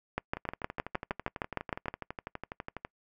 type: two click trains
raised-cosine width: 0.5 ms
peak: -15 / -22 dBFS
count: 12 / 31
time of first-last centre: 0.18-1.883 / 0.37-2.849 s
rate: 6.46 / 12.1 Hz
effects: noise-tail reverb RT60 0.1 s tail -26 dB re dry